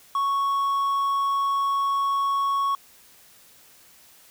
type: tone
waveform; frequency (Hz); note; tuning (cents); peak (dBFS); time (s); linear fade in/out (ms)
triangle; 1108.7; C#6; 0; -19; 0.15-2.75; 2
effects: white hiss -53 dBFS RMS until 4.3 s